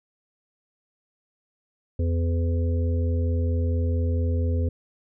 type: harmonic tone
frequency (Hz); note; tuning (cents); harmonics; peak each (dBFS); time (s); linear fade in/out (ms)
84.4; E2; +41; 1 / 3 / 5 / 6; -21 / -32 / -36 / -35; 1.99-4.69; 5
effects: none